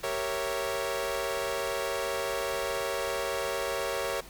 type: chord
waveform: sawtooth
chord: G diminished seventh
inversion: none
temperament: equal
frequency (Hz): 392 / 466.2 / 554.4 / 659.3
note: G4 / Bb4 / Db5 / Fb5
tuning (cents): 0 / 0 / 0 / 0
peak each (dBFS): -33 / -31 / -29 / -34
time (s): 0.03-4.21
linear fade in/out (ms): 10
effects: added 50 Hz sine -53 dBFS peak until 4.29 s + pink hiss -49 dBFS RMS until 4.29 s